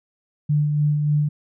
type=tone with tremolo; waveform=sine; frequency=148.5 Hz; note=D3; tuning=20 cents sharp; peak=-15 dBFS; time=0.49-1.29 s; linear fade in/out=10 ms; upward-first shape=sine; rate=3.4 Hz; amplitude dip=35%; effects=none